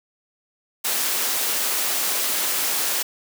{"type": "high-pass noise", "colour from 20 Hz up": "white", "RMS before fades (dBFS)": -23, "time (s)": [0.84, 3.03], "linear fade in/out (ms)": 10, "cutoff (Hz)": 300, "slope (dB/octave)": 12, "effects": []}